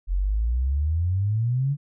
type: exponential sweep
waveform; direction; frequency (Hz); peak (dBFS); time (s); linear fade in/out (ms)
sine; up; 43.08 to 146.83; -20; 0.07-1.77; 50
effects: none